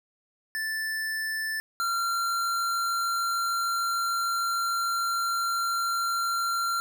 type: tone pair in turn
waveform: square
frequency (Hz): 1760 / 1373.3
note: A6 / F6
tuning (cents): 0 / -30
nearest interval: major third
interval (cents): 430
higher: first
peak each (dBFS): -29 / -26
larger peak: second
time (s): 0.55-1.6 / 1.8-6.8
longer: second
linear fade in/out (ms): 0
effects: none